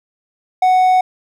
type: tone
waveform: triangle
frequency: 741 Hz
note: F#5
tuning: 2 cents sharp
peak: -7 dBFS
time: 0.62-1.01 s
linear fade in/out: 5 ms
effects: none